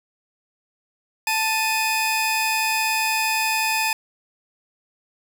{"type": "tone pair together", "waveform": "sawtooth", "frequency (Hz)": [883, 2498], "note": ["A5", "D#7"], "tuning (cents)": [6, 6], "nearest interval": "octave + tritone", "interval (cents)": 1800, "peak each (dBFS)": -19, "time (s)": [1.27, 3.93], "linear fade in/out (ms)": 2, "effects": []}